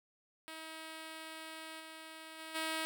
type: tone with level steps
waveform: 5% pulse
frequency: 319 Hz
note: D#4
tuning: 43 cents sharp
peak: -34 / -37 / -34 / -24 dBFS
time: 0.48-2.85 s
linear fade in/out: 0 ms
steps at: 1.79 / 2.38 / 2.54 s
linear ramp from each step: 20 ms
effects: none